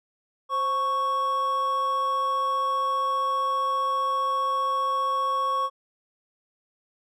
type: tone pair together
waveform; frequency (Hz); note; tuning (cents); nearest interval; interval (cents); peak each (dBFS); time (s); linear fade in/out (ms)
triangle; 525.4 / 1108.7; C5 / C#6; +7 / 0; octave + minor second; 1293; -31 / -21; 0.49-5.7; 50
effects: none